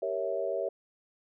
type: chord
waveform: sine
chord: G diminished seventh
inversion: none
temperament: equal with one note detuned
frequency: 392 / 466.2 / 554.4 / 655.8 Hz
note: G4 / Bb4 / Db5 / Fb5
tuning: 0 / 0 / 0 / -9 cents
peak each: -36 / -36 / -33 / -34 dBFS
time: 0.02-0.69 s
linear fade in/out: 5 ms
effects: none